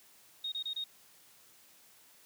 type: tone bursts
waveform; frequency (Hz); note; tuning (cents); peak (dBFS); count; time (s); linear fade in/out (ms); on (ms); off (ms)
sine; 3729; A#7; 0; -34; 4; 0.44-0.841; 5; 80; 27
effects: white hiss -61 dBFS RMS until 2.25 s + high-pass 80 Hz 12 dB/octave